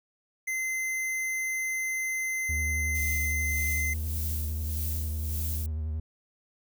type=tone; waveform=square; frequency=2066 Hz; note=C7; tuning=22 cents flat; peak=-29 dBFS; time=0.47-3.94 s; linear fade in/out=10 ms
type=tone with vibrato; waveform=triangle; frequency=77.78 Hz; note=D#2; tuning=in tune; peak=-27 dBFS; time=2.49-6 s; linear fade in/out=5 ms; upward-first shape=sine; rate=11 Hz; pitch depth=46 cents each way
type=noise with tremolo; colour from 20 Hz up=violet; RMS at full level=-35 dBFS; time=2.95-5.66 s; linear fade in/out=0 ms; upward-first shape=sine; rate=1.7 Hz; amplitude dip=60%
effects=none